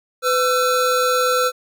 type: tone pair together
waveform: square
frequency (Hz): 503 / 1341.4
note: B4 / E6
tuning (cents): +32 / +30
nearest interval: octave + perfect fourth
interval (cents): 1698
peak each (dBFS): -19 / -19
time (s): 0.22-1.52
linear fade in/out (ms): 50
effects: none